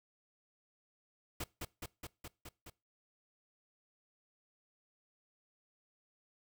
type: noise with echo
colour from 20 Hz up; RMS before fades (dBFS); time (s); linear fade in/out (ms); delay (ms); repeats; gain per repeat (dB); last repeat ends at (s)
pink; -40; 1.4-1.44; 5; 210; 6; -2; 2.7
effects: noise-tail reverb RT60 0.3 s tail -23 dB re dry